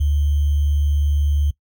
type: tone with sample-and-hold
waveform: sine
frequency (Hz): 72.8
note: D2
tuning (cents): -15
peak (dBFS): -15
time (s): 0-1.51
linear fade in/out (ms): 10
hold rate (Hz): 3150
effects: noise-tail reverb RT60 0.1 s tail -20 dB re dry